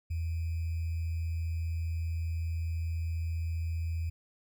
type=tone with sample-and-hold; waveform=sine; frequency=82.41 Hz; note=E2; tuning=in tune; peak=-30 dBFS; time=0.1-4.1 s; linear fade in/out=10 ms; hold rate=2450 Hz; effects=none